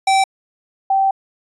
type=tone pair in turn; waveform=square / sine; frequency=774 / 776.8 Hz; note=G5 / G5; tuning=-22 / -16 cents; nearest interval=unison; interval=6 cents; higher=second; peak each=-12 / -12 dBFS; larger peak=neither; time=0.07-0.24 / 0.9-1.11 s; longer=second; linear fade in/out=5 ms; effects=resampled to 24000 Hz